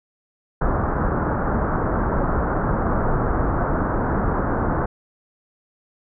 pink low-pass noise, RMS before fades -21 dBFS, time 0.61-4.86 s, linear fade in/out 5 ms, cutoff 1500 Hz, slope 48 dB/octave, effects none

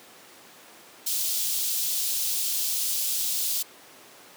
white high-pass noise, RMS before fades -27 dBFS, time 1.06-3.63 s, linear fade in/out 10 ms, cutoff 3300 Hz, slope 24 dB/octave, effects pink hiss -49 dBFS RMS until 4.36 s + high-pass 300 Hz 12 dB/octave

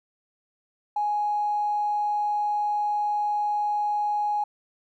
triangle tone with tanh clipping, 833 Hz, G#5, 5 cents sharp, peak -22 dBFS, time 0.96-4.44 s, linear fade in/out 5 ms, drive 2 dB, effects none

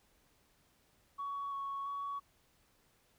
sine tone with pitch steps, 1122 / 1109 / 1124 Hz, C#6 / C#6 / C#6, +21 / 0 / +24 cents, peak -36 dBFS, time 1.18-2.2 s, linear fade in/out 20 ms, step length 340 ms, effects tanh soft clip ceiling -33 dBFS + pink hiss -71 dBFS RMS until 3.18 s

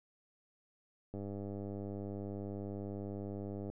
click train, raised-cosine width 2 ms, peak -30 dBFS, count 257, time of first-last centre 1.14-3.7 s, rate 100 Hz, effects none

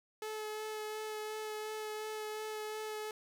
sawtooth tone with vibrato, 430.2 Hz, A4, 39 cents flat, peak -35 dBFS, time 0.22-3.11 s, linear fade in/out 2 ms, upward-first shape sine, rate 2.8 Hz, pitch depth 12 cents each way, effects 11-bit

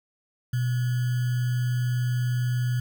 sine tone with sample-and-hold, 123.47 Hz, B2, in tune, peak -22 dBFS, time 0.53-2.8 s, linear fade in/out 5 ms, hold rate 1575 Hz, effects none

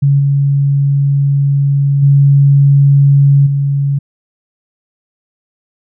sine tone with level steps, 140.2 Hz, C#3, 20 cents sharp, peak -6 / -8 / -4 / -10 dBFS, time 0.02-3.99 s, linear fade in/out 10 ms, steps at 0.19 / 2.02 / 3.46 s, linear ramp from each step 10 ms, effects none

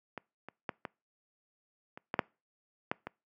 clicks, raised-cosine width 0.5 ms, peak -24 / -29 / -18 / -22 / -30 / -17 / -10 / -15 / -23 dBFS, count 9, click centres 0.177 / 0.486 / 0.692 / 0.852 / 1.975 / 2.141 / 2.192 / 2.915 / 3.07 s, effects noise-tail reverb RT60 0.3 s tail -25 dB re dry + high-pass 150 Hz 12 dB/octave

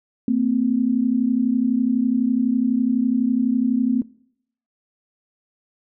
sine tone pair together, 227.4 / 259.4 Hz, A#3 / C4, -43 / -15 cents, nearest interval major second, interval 228 cents, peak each -19 dBFS, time 0.28-4.02 s, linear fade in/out 2 ms, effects noise-tail reverb RT60 0.7 s tail -22 dB re dry

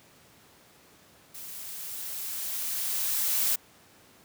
blue noise with level ramp, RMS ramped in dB -42 to -25 dBFS, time 1.34-3.56 s, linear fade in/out 10 ms, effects pink hiss -57 dBFS RMS until 4.24 s + high-pass 100 Hz 12 dB/octave

